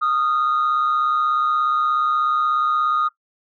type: tone pair together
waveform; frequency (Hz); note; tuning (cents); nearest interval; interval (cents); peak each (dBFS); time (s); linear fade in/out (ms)
sine; 1235.3 / 1372; D#6 / F6; -13 / -31; major second; 182; -16 / -23; 0.01-3.09; 20
effects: noise-tail reverb RT60 0.1 s tail -18 dB re dry + tanh soft clip ceiling -13 dBFS